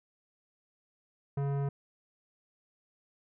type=tone with tanh clipping; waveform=sine; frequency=140.1 Hz; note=C#3; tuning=19 cents sharp; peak=-31 dBFS; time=1.37-1.69 s; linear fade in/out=5 ms; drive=16 dB; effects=none